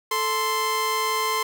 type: tone pair together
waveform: sawtooth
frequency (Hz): 439 / 1044.1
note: A4 / C6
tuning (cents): -4 / -4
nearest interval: octave + minor third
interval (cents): 1500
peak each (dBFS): -25 / -19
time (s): 0.11-1.43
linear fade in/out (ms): 5
effects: 9-bit